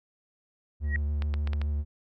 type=tone with vibrato; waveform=triangle; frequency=73.42 Hz; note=D2; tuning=in tune; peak=-24 dBFS; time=0.8-1.85 s; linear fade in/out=50 ms; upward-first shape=triangle; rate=7 Hz; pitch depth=27 cents each way
type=tone with exponential growth; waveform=sine; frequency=1900 Hz; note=A#6; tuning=33 cents sharp; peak=-24 dBFS; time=0.84-0.96 s; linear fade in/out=1 ms; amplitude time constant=25 ms
type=clicks; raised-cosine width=0.3 ms; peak=-21 dBFS; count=5; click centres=1.222 / 1.34 / 1.474 / 1.533 / 1.616 s
effects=none